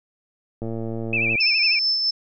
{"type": "click train", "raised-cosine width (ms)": 2, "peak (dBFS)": -17, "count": 84, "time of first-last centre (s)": [0.62, 1.355], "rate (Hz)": 113}
{"type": "tone with vibrato", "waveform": "sine", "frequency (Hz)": 2486, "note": "D#7", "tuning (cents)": -2, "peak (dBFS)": -19, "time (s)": [1.13, 1.79], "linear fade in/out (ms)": 2, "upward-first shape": "sine", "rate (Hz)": 12, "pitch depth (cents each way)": 110}
{"type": "tone with tremolo", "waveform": "sine", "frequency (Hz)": 5274, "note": "E8", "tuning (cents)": 0, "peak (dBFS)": -17, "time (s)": [1.4, 2.11], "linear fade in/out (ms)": 10, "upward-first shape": "sine", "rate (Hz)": 4.6, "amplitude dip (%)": 35}
{"effects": []}